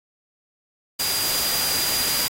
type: tone in noise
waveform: sine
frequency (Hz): 4841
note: D#8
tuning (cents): -48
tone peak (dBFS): -25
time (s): 0.99-2.28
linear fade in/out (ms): 10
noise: white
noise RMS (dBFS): -24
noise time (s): 0.99-2.28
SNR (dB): -4
effects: AAC 48 kbps